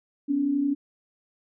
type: tone pair together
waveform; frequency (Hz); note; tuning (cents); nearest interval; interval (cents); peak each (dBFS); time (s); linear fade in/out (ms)
sine; 253 / 284.6; B3 / C#4; +42 / +46; major second; 204; -30 / -22; 0.28-0.75; 20
effects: none